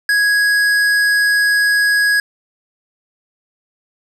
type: tone with tanh clipping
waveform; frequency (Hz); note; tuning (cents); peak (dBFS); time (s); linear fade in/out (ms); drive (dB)
triangle; 1661.2; G#6; 0; -13; 0.09-2.2; 2; 18
effects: none